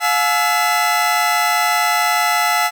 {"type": "tone cluster", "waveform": "40% pulse", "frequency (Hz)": [711, 853, 1322, 2016], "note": ["F5", "G#5", "E6", "B6"], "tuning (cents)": [31, 46, 5, 35], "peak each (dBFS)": -19, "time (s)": [0, 2.71], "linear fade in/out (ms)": 50, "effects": []}